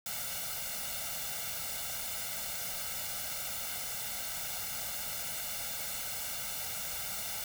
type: noise with comb filter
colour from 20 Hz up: white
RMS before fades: -38 dBFS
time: 0.06-7.44 s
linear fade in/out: 2 ms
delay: 1.4 ms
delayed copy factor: +1
effects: none